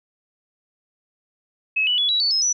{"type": "tone with pitch steps", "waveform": "sine", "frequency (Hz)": [2576, 2959, 3399, 3904, 4485, 5152, 5918], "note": ["E7", "F#7", "G#7", "B7", "C#8", "E8", "F#8"], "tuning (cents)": [-41, -1, 39, -21, 19, -41, -1], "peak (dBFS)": -17, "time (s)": [1.76, 2.53], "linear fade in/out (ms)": 10, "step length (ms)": 110, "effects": []}